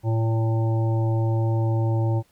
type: harmonic tone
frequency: 112.6 Hz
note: A2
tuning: 40 cents sharp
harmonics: 1 / 3 / 5 / 7 / 8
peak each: -19 / -29 / -33 / -36 / -37 dBFS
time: 0.03-2.23 s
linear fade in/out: 50 ms
effects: pink hiss -62 dBFS RMS until 2.31 s + MP3 96 kbps